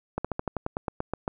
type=slowing click train; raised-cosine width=1 ms; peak=-14 dBFS; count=12; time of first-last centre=0.18-1.279 s; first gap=66 ms; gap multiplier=1.08; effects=none